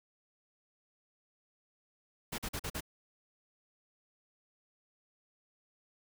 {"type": "noise bursts", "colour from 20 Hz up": "pink", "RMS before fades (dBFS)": -38, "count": 5, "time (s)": [2.32, 2.807], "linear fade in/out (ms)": 10, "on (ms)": 63, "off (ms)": 43, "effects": []}